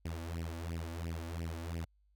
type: tone with flanger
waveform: sawtooth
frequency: 83 Hz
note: E2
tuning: 12 cents sharp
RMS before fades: -40 dBFS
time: 0.05-1.85 s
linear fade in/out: 5 ms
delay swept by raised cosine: 0.37 to 3.57 ms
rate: 2.9 Hz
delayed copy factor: +0.95
effects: added 50 Hz sine -67 dBFS peak until 2.15 s